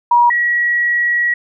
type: tone pair in turn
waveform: sine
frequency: 957 / 1918 Hz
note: A#5 / A#6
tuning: +45 / +49 cents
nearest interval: octave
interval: 1204 cents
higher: second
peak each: -7 / -12 dBFS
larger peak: first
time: 0.11-0.3 / 0.3-1.34 s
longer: second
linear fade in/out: 5 ms
effects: none